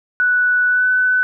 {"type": "tone with pitch glide", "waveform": "sine", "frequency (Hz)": [1480, 1502.4], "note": ["F#6", "F#6"], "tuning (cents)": [0, 26], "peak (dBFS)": -12, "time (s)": [0.2, 1.23], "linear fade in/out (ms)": 0, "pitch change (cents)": 26, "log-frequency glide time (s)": [0.68, 0.87], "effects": []}